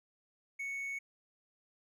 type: tone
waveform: triangle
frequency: 2217 Hz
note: C#7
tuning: in tune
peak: -35 dBFS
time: 0.59-0.99 s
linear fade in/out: 10 ms
effects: none